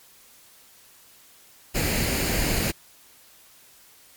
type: noise with comb filter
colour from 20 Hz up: pink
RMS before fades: -24 dBFS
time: 1.74-2.72 s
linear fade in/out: 20 ms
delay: 0.43 ms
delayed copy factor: +0.5
effects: white hiss -53 dBFS RMS until 4.16 s + MP3 96 kbps